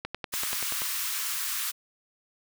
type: click train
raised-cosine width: 0.3 ms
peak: -16 dBFS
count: 9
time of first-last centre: 0.05-0.819 s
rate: 10.4 Hz
type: high-pass noise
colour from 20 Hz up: white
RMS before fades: -31 dBFS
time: 0.32-1.72 s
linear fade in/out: 20 ms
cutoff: 1000 Hz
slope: 48 dB/octave
effects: none